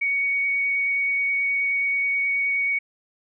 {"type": "tone with vibrato", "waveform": "sine", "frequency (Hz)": 2237, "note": "C#7", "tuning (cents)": 15, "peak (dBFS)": -20, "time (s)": [0.01, 2.79], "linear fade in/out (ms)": 10, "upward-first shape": "triangle", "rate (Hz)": 9.4, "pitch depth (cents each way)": 10, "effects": []}